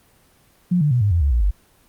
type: tone with pitch steps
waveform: sine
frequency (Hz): 178 / 147.96 / 122.99 / 102.23 / 84.98 / 70.64 / 58.72 / 48.81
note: F3 / D3 / B2 / G#2 / F2 / C#2 / A#1 / G1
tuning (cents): +33 / +13 / -7 / -27 / -47 / +33 / +13 / -7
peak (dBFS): -14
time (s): 0.71-1.51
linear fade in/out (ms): 10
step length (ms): 100
effects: pink hiss -56 dBFS RMS until 1.88 s + Opus 24 kbps